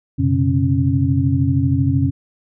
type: tone cluster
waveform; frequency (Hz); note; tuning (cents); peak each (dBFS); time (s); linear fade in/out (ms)
sine; 92.3 / 125.3 / 138.2 / 273.6; F#2 / B2 / C#3 / C#4; -4 / +25 / -5 / -23; -19; 0.18-2.11; 20
effects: none